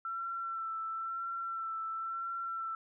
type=tone with vibrato; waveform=sine; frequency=1342 Hz; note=E6; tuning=31 cents sharp; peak=-35 dBFS; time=0.05-2.75 s; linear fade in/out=2 ms; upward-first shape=sine; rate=0.98 Hz; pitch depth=23 cents each way; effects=none